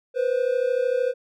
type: tone pair together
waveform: triangle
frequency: 487.1 / 520.3 Hz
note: B4 / C5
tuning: -24 / -10 cents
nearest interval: minor second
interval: 114 cents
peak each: -21 dBFS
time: 0.14-1.14 s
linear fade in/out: 50 ms
effects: none